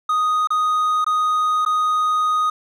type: tone with dropouts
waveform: triangle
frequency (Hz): 1244.5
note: D#6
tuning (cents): 0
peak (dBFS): -14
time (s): 0.09-2.5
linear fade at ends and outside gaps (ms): 5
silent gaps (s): 0.473-0.504 / 1.045-1.064 / 1.651-1.661
effects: none